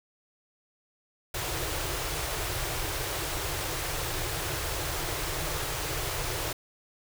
pink band-stop noise, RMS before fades -32 dBFS, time 1.34-6.53 s, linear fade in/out 5 ms, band 160 to 300 Hz, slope 96 dB/octave, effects none

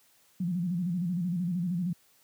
sine tone with vibrato, 176.2 Hz, F3, 16 cents sharp, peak -27 dBFS, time 0.4-1.93 s, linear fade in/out 5 ms, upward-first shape square, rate 13 Hz, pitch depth 86 cents each way, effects white hiss -64 dBFS RMS until 2.23 s + high-pass 80 Hz 12 dB/octave

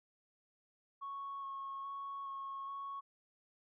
sine tone with vibrato, 1100 Hz, C#6, 14 cents flat, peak -40 dBFS, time 1.01-3.01 s, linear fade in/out 20 ms, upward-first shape square, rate 1.2 Hz, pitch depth 11 cents each way, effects tanh soft clip ceiling -37 dBFS

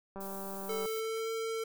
click train, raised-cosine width 1 ms, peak -30 dBFS, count 137, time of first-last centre 0.16-0.857 s, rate 195 Hz
violet noise, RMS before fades -46 dBFS, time 0.2-1.01 s, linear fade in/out 10 ms
square tone with pitch glide, 440 to 449.5 Hz, A4 to A4, 0 to +37 cents, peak -34 dBFS, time 0.69-1.64 s, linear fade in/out 5 ms, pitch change +37 cents, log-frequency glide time 0.8-1.29 s
effects none

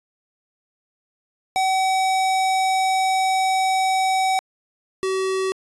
square tone pair in turn, 760 / 380 Hz, F#5 / F#4, +46 / +46 cents, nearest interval octave, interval 1200 cents, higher first, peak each -18 / -21 dBFS, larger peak first, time 1.56-4.39 / 5.03-5.52 s, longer first, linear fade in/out 0 ms, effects resampled to 24000 Hz

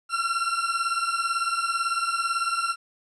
40% pulse beating tone pair, 1355 / 1373 Hz, E6 / F6, +47 / -30 cents, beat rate 18 Hz, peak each -26 dBFS, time 0.09-2.76 s, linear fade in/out 50 ms, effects resampled to 24000 Hz + 10-bit

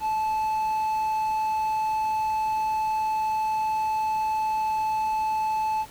triangle tone, 870 Hz, A5, 20 cents flat, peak -21 dBFS, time 0-5.86 s, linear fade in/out 50 ms, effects pink hiss -47 dBFS RMS until 5.9 s

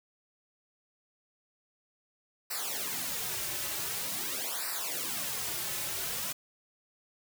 white noise with flanger, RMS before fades -35 dBFS, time 2.5-6.33 s, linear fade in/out 10 ms, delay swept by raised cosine 0.3 to 4.3 ms, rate 0.46 Hz, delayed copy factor -1, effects none

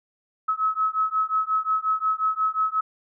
sine beating tone pair, 1285 / 1290.6 Hz, E6 / E6, -45 / -37 cents, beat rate 5.6 Hz, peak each -24 dBFS, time 0.48-2.81 s, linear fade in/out 10 ms, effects none

